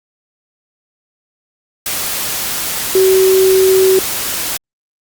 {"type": "tone in noise", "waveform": "sine", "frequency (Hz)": 378.5, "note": "F#4", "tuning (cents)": 39, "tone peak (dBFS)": -7, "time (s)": [2.95, 3.99], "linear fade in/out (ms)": 2, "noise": "white", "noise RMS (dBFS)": -19, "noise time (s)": [1.86, 4.57], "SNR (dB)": 9, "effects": ["Opus 48 kbps"]}